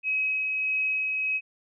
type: tone with tremolo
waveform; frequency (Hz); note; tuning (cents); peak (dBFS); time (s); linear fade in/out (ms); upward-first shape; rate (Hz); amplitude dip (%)
sine; 2547; D#7; +40; -23; 0.03-1.41; 50; sine; 1.6; 25
effects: none